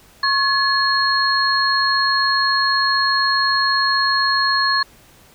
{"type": "tone cluster", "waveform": "sine", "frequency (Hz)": [1089, 1704, 4287], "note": ["C#6", "G#6", "C8"], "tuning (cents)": [-31, 44, 41], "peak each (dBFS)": -19, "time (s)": [0.23, 4.83], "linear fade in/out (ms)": 5, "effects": ["pink hiss -49 dBFS RMS until 5.34 s"]}